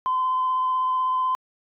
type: tone with vibrato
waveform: sine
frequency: 1026 Hz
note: C6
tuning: 34 cents flat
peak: -19 dBFS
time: 0.06-1.35 s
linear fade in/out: 0 ms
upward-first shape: square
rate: 16 Hz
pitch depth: 10 cents each way
effects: tanh soft clip ceiling -16 dBFS